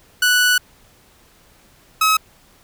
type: tone pair in turn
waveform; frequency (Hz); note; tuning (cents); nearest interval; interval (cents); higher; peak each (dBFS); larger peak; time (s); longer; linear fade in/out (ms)
sawtooth; 1480 / 1280.1; F#6 / D#6; 0 / +49; minor third; 251; first; -9; neither; 0.22-0.58 / 2.01-2.17; first; 5
effects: pink hiss -52 dBFS RMS until 2.63 s